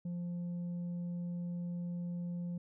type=tone with tanh clipping; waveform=sine; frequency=174.61 Hz; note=F3; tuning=in tune; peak=-37 dBFS; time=0.05-2.58 s; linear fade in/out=5 ms; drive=3 dB; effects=none